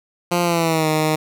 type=tone with pitch glide; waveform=10% pulse; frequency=174.61 to 155.56 Hz; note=F3 to D#3; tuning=0 to 0 cents; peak=-8 dBFS; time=0.31-1.16 s; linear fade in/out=10 ms; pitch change=-200 cents; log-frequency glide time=0.42-0.88 s; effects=none